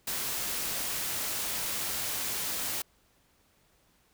white noise, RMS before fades -33 dBFS, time 0.07-2.82 s, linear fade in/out 5 ms, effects pink hiss -67 dBFS RMS until 4.13 s

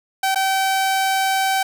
sawtooth tone with dropouts, 770 Hz, G5, 31 cents flat, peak -13 dBFS, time 0.23-1.63 s, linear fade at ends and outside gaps 5 ms, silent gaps 0.347-0.357 s, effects none

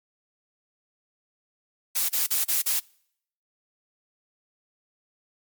blue noise bursts, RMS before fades -24 dBFS, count 5, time 1.95-2.798 s, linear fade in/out 10 ms, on 140 ms, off 37 ms, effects noise-tail reverb RT60 0.7 s tail -26 dB re dry + MP3 96 kbps

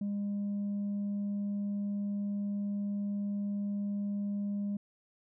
sine tone, 202.8 Hz, G#3, 41 cents flat, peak -29 dBFS, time 0.01-4.77 s, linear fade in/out 5 ms, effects tanh soft clip ceiling -30 dBFS

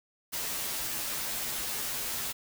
white noise with comb filter, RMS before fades -34 dBFS, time 0.32-2.33 s, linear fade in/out 20 ms, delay 11 ms, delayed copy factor -1, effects none

